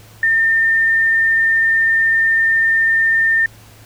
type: tone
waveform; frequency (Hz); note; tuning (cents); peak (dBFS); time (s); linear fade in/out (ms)
sine; 1808; A6; +47; -11; 0.23-3.46; 2
effects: added 108 Hz sine -43 dBFS peak until 3.85 s + pink hiss -45 dBFS RMS until 3.85 s